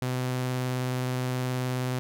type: tone with vibrato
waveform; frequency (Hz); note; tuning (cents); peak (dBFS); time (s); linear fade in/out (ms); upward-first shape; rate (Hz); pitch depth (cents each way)
sawtooth; 127; B2; +49; -23; 0.02-1.99; 0; triangle; 19; 15
effects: none